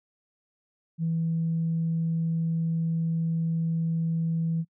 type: tone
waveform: sine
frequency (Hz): 164.2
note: E3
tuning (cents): -6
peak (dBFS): -23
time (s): 0.98-4.65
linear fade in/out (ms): 50
effects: noise-tail reverb RT60 0.1 s tail -26 dB re dry + tanh soft clip ceiling -19 dBFS